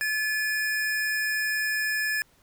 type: tone pair together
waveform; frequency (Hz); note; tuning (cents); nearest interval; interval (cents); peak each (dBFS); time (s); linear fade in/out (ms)
square; 1724 / 2438; A6 / D#7; -36 / -36; tritone; 600; -26 / -35; 0.01-2.22; 0
effects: pink hiss -62 dBFS RMS until 2.42 s